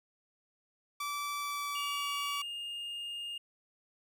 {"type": "tone with pitch glide", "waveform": "sawtooth", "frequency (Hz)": [1159, 1142.4], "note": ["D6", "D6"], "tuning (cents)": [-23, -48], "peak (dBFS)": -31, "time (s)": [1, 2.42], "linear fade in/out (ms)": 5, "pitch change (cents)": -25, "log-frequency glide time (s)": [1.39, 2.08]}
{"type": "tone", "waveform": "triangle", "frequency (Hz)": 2830, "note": "F7", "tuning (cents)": 22, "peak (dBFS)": -36, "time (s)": [1.75, 3.38], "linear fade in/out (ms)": 5}
{"effects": []}